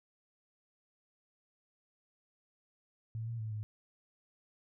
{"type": "tone with pitch steps", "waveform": "sine", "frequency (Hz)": [112.4, 116.1, 109.6, 106.8], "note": ["A2", "A#2", "A2", "G#2"], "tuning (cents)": [37, -7, -6, 49], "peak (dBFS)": -36, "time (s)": [3.15, 3.63], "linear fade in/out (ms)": 0, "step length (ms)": 120, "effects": []}